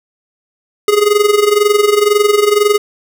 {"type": "tone with amplitude modulation", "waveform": "square", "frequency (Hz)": 415.3, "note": "G#4", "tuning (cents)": 0, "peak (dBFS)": -6, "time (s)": [0.88, 2.78], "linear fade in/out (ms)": 2, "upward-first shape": "sine", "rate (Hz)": 22, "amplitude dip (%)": 75, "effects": []}